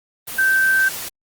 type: tone in noise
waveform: sine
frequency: 1556 Hz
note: G6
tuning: 13 cents flat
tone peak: -13 dBFS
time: 0.38-0.89 s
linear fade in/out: 10 ms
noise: white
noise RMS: -29 dBFS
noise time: 0.27-1.09 s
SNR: +13 dB
effects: Opus 32 kbps